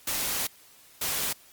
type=noise bursts at uneven times; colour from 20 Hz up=white; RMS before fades=-29 dBFS; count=2; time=0.07-0.47 / 1.01-1.33 s; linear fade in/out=5 ms; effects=white hiss -55 dBFS RMS until 1.52 s + Opus 48 kbps